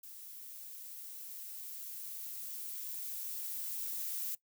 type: noise with level ramp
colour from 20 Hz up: violet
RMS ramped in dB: -50 to -38 dBFS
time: 0.03-4.35 s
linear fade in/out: 5 ms
effects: noise-tail reverb RT60 0.1 s tail -19 dB re dry